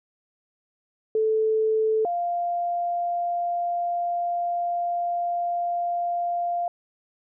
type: tone pair in turn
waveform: sine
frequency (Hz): 437.9 / 696.9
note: A4 / F5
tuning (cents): -8 / -4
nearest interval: minor sixth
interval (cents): 804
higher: second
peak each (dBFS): -19 / -23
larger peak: first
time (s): 1.15-2.05 / 2.05-6.68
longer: second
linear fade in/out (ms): 2
effects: none